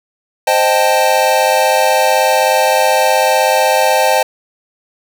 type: chord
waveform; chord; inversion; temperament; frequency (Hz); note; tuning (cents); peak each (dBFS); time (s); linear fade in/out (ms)
square; A half-diminished seventh; first; equal; 523.3 / 622.3 / 784 / 880; C5 / Eb5 / G5 / A5; 0 / 0 / 0 / 0; -16; 0.47-4.23; 5
effects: none